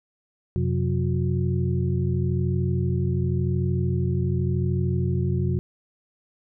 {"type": "tone cluster", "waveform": "sine", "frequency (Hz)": [89.2, 130.1, 183, 360.5], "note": ["F2", "C3", "F#3", "F#4"], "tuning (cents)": [37, -9, -19, -45], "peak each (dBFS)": [-25, -24, -28, -31], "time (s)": [0.56, 5.59], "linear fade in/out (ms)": 0, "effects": []}